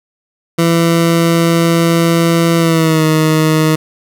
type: tone with pitch glide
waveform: 20% pulse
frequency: 167.3 to 157 Hz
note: E3 to D#3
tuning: +26 to +16 cents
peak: -4 dBFS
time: 0.58-3.76 s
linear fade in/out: 10 ms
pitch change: -110 cents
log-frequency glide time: 2.57-3.04 s
effects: none